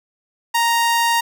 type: tone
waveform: sawtooth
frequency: 932.3 Hz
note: A#5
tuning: in tune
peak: -11 dBFS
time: 0.54-1.21 s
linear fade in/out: 10 ms
effects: none